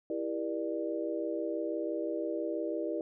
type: chord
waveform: sine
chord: E half-diminished seventh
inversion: none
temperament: just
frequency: 329.6 / 395.6 / 474.7 / 593.3 Hz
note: E4 / G4 / Bb4 / D5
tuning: 0 / +16 / +31 / +18 cents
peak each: -35 / -39 / -38 / -37 dBFS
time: 0.1-3.01 s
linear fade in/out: 2 ms
effects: none